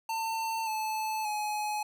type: tone with pitch steps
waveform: square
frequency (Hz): 898 / 870.4 / 843.7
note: A5 / A5 / G#5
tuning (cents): +35 / -19 / +27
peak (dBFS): -31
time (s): 0.09-1.83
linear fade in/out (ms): 5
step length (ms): 580
effects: none